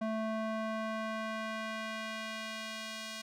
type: tone with band-pass filter sweep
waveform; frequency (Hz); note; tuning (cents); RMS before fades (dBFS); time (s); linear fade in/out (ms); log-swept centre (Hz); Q
square; 220; A3; 0; -38; 0.01-3.22; 10; 600 to 4400; 0.78
effects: none